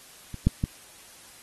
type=clicks; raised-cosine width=5 ms; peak=-23 / -6 / -12 dBFS; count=3; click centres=0.343 / 0.47 / 0.639 s; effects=white hiss -50 dBFS RMS until 1.42 s + AAC 32 kbps